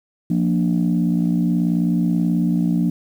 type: chord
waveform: sine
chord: Bb major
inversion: second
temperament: equal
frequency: 174.61 / 233.1 / 293.7 Hz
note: F3 / Bb3 / D4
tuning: 0 / 0 / 0 cents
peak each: -17 / -20 / -22 dBFS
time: 0.3-2.9 s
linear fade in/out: 5 ms
effects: tanh soft clip ceiling -9 dBFS + 8-bit